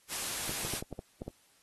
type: noise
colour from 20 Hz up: white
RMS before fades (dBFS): -36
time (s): 0.08-0.82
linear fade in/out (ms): 50
type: clicks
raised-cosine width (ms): 2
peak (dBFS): -25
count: 8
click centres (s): 0.494 / 0.65 / 0.737 / 0.825 / 0.927 / 0.991 / 1.219 / 1.28
effects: white hiss -66 dBFS RMS until 1.62 s + AAC 32 kbps